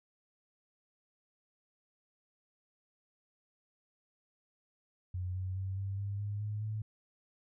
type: tone with pitch steps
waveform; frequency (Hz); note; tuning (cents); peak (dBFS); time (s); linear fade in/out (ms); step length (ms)
sine; 91 / 93.23 / 95.52 / 97.87 / 100.27 / 102.74 / 105.26 / 107.84; F#2 / F#2 / G2 / G2 / G2 / G#2 / G#2 / A2; -28 / +14 / -44 / -2 / +40 / -18 / +24 / -34; -34; 5.14-6.82; 5; 210
effects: none